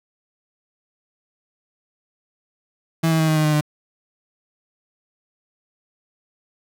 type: tone with pitch steps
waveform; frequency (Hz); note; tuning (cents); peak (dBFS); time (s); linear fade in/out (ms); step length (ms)
35% pulse; 163.3 / 161.05 / 158.83 / 156.65 / 154.49 / 152.36 / 150.27; E3 / E3 / D#3 / D#3 / D#3 / D#3 / D3; -16 / -40 / +36 / +12 / -12 / -36 / +40; -14; 3.03-3.611; 10; 83
effects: none